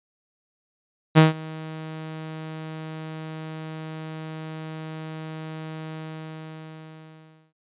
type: tone with ADSR envelope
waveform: sawtooth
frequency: 158 Hz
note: D#3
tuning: 27 cents sharp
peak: -5 dBFS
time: 1.15-7.53 s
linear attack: 29 ms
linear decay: 150 ms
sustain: -24 dB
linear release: 1600 ms
effects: resampled to 8000 Hz